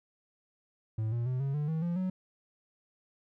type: tone with pitch steps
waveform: triangle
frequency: 109.8 / 118.36 / 127.59 / 137.54 / 148.27 / 159.83 / 172.29 / 185.73 Hz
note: A2 / A#2 / C3 / C#3 / D3 / D#3 / F3 / F#3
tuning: -3 / +27 / -43 / -13 / +17 / +47 / -23 / +7 cents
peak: -27 dBFS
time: 0.98-2.1 s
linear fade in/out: 5 ms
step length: 140 ms
effects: none